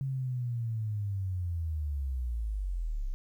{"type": "linear sweep", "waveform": "sine", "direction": "down", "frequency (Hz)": [136.8, 30.87], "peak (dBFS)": -30, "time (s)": [0.01, 3.14], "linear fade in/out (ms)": 0, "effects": ["11-bit"]}